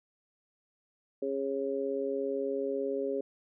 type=harmonic tone; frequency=137.1 Hz; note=C#3; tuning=19 cents flat; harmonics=2 / 3 / 4; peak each=-37 / -32 / -35 dBFS; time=1.22-3.21 s; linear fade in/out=5 ms; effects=none